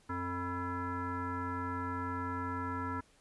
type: tone with frequency modulation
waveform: sine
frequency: 624 Hz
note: D#5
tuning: 5 cents sharp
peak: -34 dBFS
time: 0.09-3.01 s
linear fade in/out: 10 ms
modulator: 358 Hz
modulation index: 2.5
effects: pink hiss -66 dBFS RMS until 3.2 s + resampled to 24000 Hz